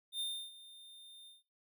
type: tone with ADSR envelope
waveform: square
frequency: 3624 Hz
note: A#7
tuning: 50 cents flat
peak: -35 dBFS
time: 0.12-1.43 s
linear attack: 80 ms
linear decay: 310 ms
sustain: -18 dB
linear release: 160 ms
effects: noise-tail reverb RT60 0.3 s tail -21 dB re dry